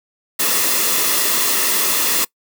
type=noise with comb filter; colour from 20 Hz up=white; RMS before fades=-17 dBFS; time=0.39-2.25 s; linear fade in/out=10 ms; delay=1.3 ms; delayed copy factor=-0.5; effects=noise-tail reverb RT60 0.1 s tail -23 dB re dry + high-pass 200 Hz 12 dB/octave